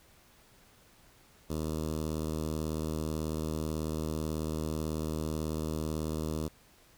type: tone with notch filter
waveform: 10% pulse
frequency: 78.2 Hz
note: D#2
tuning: 9 cents sharp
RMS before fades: -34 dBFS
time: 1.49-6.49 s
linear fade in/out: 20 ms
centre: 2000 Hz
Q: 0.52
effects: pink hiss -61 dBFS RMS until 6.97 s

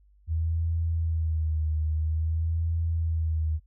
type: tone with vibrato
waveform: sine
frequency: 80.2 Hz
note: E2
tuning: 47 cents flat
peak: -24 dBFS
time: 0.27-3.6 s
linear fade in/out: 50 ms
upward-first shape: sine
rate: 0.5 Hz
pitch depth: 55 cents each way
effects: noise-tail reverb RT60 0.1 s tail -24 dB re dry + added 50 Hz sine -56 dBFS peak until 3.66 s

